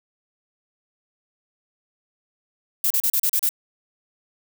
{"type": "noise bursts", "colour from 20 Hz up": "violet", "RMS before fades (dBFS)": -20, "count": 7, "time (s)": [2.84, 3.491], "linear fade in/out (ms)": 2, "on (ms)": 63, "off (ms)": 35, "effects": []}